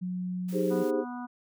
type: tone with pitch glide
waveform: sine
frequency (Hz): 181.7 to 183.18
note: F#3 to F#3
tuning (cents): -31 to -17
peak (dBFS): -30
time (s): 0.01-0.84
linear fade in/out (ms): 20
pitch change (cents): +14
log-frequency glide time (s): 0.59-0.7
type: noise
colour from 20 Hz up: white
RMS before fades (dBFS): -50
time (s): 0.48-0.91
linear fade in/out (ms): 10
type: chord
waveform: sine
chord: Ab major seventh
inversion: second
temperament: equal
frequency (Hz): 311.1 / 392 / 415.3 / 523.3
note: Eb4 / G4 / Ab4 / C5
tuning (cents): 0 / 0 / 0 / 0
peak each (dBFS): -31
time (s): 0.52-1.05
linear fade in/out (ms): 50
type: harmonic tone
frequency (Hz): 245.6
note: B3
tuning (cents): -9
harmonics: 1 / 3 / 4 / 5 / 6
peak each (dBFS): -36 / -43 / -43 / -47 / -48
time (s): 0.7-1.27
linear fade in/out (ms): 20
effects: none